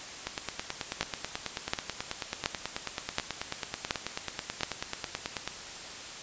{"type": "two click trains", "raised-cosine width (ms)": 0.2, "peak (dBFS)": [-9, -14], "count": [6, 49], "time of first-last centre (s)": [[1.01, 4.633], [0.27, 5.476]], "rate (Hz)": [1.38, 9.22], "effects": ["white hiss -42 dBFS RMS until 6.22 s", "resampled to 16000 Hz"]}